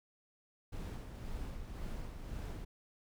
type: noise with tremolo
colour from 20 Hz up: brown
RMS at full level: -41 dBFS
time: 0.72-2.65 s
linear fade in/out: 10 ms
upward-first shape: sine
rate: 1.9 Hz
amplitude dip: 45%
effects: none